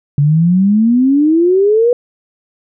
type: exponential sweep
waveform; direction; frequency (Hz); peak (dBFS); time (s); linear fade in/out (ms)
sine; up; 140 to 493.9; -7; 0.18-1.93; 2
effects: none